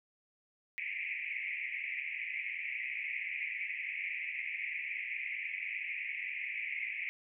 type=band-pass noise; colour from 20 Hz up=white; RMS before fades=-39 dBFS; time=0.78-7.09 s; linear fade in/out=0 ms; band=2000 to 2500 Hz; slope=96 dB/octave; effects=none